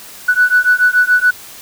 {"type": "beating tone pair", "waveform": "sine", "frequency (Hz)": [1479, 1486], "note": ["F#6", "F#6"], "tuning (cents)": [-1, 7], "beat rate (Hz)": 7, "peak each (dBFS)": -11, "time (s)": [0.28, 1.31], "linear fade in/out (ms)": 10, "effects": ["tanh soft clip ceiling -1 dBFS", "white hiss -35 dBFS RMS until 1.61 s"]}